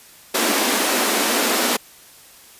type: high-pass noise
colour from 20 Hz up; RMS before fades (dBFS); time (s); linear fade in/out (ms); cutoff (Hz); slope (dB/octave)
pink; -19; 0.34-1.77; 10; 210; 96
effects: white hiss -46 dBFS RMS until 2.59 s + resampled to 32000 Hz